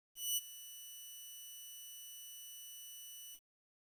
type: tone with ADSR envelope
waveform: 10% pulse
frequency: 2960 Hz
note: F#7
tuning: in tune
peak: -24 dBFS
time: 0.15-3.4 s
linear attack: 220 ms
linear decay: 27 ms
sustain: -18 dB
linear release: 64 ms
effects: 10-bit